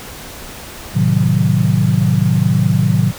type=chord; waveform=sine; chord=A diminished seventh; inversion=none; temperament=equal; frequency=110 / 130.81 / 155.56 / 185 Hz; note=A2 / C3 / Eb3 / Gb3; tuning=0 / 0 / 0 / 0 cents; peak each=-16 dBFS; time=0.93-3.13 s; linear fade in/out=50 ms; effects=pink hiss -32 dBFS RMS until 3.18 s